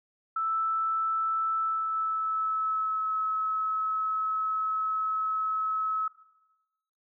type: tone with pitch glide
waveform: sine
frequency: 1319 to 1291.1 Hz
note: E6 to E6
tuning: +1 to -36 cents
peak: -26 dBFS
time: 0.36-6.08 s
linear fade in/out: 5 ms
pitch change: -37 cents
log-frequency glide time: 1.56-3.15 s
effects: noise-tail reverb RT60 1.0 s tail -17 dB re dry